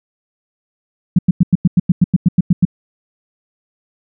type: tone bursts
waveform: sine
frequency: 177.5 Hz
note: F3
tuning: 28 cents sharp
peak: -5 dBFS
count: 13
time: 1.16-2.652 s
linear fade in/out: 5 ms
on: 28 ms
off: 94 ms
effects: none